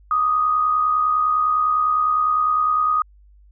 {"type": "tone pair together", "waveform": "sine", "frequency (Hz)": [1174.7, 1244.6], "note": ["D6", "D#6"], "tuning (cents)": [0, 0], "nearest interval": "minor second", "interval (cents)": 100, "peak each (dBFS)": [-26, -16], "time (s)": [0.11, 3.02], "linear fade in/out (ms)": 2, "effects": ["added 50 Hz sine -47 dBFS peak until 3.51 s"]}